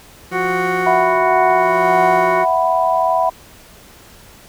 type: tone with tremolo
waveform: 20% pulse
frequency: 174.61 Hz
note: F3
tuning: in tune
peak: -19 dBFS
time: 0.31-2.45 s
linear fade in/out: 10 ms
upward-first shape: sine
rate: 0.73 Hz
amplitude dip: 80%
type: harmonic tone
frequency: 370 Hz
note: F#4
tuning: in tune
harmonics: 1 / 2 / 3 / 4 / 5 / 6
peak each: -20 / -22 / -23 / -25 / -28 / -25 dBFS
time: 0.31-2.46 s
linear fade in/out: 50 ms
type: chord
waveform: sine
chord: E suspended second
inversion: none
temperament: just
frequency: 659.3 / 741.7 / 988.9 Hz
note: E5 / F#5 / B5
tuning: 0 / +4 / +2 cents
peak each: -17 dBFS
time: 0.86-3.3 s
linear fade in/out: 10 ms
effects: pink hiss -43 dBFS RMS until 4.48 s